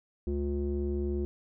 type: tone with low-pass filter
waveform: square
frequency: 71.4 Hz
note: D2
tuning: 48 cents flat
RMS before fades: -31 dBFS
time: 0.27-1.25 s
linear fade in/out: 0 ms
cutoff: 340 Hz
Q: 5
effects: none